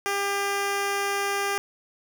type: tone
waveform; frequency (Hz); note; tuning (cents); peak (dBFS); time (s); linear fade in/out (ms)
10% pulse; 400; G4; +35; -16; 0.06-1.58; 0
effects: none